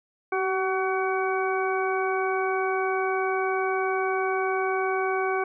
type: harmonic tone with a mistuned harmonic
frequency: 376.7 Hz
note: F#4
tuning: 31 cents sharp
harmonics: 1 / 2 / 3 / 4 / 6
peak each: -26 / -29 / -31 / -32 / -34 dBFS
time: 0.32-5.44 s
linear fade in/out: 5 ms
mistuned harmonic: 1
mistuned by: +22 cents
effects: none